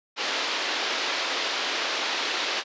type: band-pass noise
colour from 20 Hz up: white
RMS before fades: -28 dBFS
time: 0.16-2.64 s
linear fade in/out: 50 ms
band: 310 to 4600 Hz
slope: 24 dB/octave
effects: resampled to 16000 Hz